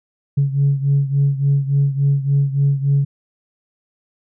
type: beating tone pair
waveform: sine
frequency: 139.1 / 142.6 Hz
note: C#3 / C#3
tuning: +6 / +49 cents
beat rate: 3.5 Hz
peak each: -14 / -18 dBFS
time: 0.37-3.05 s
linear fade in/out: 10 ms
effects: tanh soft clip ceiling -8 dBFS